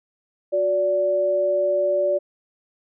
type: tone pair together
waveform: sine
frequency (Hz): 365.5 / 579.8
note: F#4 / D5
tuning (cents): -21 / -22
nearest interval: minor sixth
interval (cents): 799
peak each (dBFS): -26 / -18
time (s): 0.52-2.19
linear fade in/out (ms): 20
effects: none